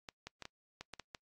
clicks, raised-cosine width 0.2 ms, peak -27 dBFS, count 8, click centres 0.088 / 0.27 / 0.423 / 0.454 / 0.81 / 0.937 / 0.997 / 1.148 s, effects noise-tail reverb RT60 0.1 s tail -25 dB re dry + AAC 32 kbps

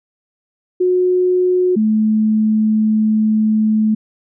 sine tone pair in turn, 364.1 / 216.5 Hz, F#4 / A3, -28 / -28 cents, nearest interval major sixth, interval 900 cents, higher first, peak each -11 dBFS, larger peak neither, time 0.8-1.76 / 1.76-3.95 s, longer second, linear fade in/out 10 ms, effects none

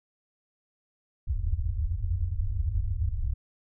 white low-pass noise, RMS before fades -28 dBFS, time 1.27-3.34 s, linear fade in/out 10 ms, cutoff 100 Hz, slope 96 dB/octave, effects none

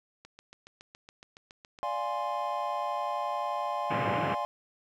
click train, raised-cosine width 0.2 ms, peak -31 dBFS, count 12, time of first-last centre 0.25-1.788 s, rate 7.15 Hz
triangle chord, D half-diminished seventh, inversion none, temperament equal, 587.3 / 698.5 / 830.6 / 1046.5 Hz, D5 / F5 / Ab5 / C6, 0 / 0 / 0 / 0 cents, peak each -35 / -34 / -33 / -32 dBFS, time 1.83-4.45 s, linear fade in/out 0 ms
pink band-pass noise, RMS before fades -32 dBFS, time 3.9-4.35 s, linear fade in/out 10 ms, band 100 to 2800 Hz, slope 48 dB/octave
effects none

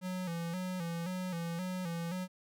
square tone with vibrato, 176 Hz, F3, 14 cents sharp, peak -36 dBFS, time 0.01-2.28 s, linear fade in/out 50 ms, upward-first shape square, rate 1.9 Hz, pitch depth 76 cents each way, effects none

